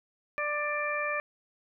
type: harmonic tone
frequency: 591 Hz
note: D5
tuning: 11 cents sharp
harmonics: 1 / 2 / 3 / 4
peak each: -34 / -34 / -34 / -34 dBFS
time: 0.38-1.2 s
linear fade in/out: 0 ms
effects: none